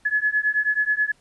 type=beating tone pair; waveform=sine; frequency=1700 / 1709.3 Hz; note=G#6 / G#6; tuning=+40 / +49 cents; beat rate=9.3 Hz; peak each=-22 dBFS; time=0.05-1.12 s; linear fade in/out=10 ms; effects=pink hiss -60 dBFS RMS until 1.2 s + resampled to 24000 Hz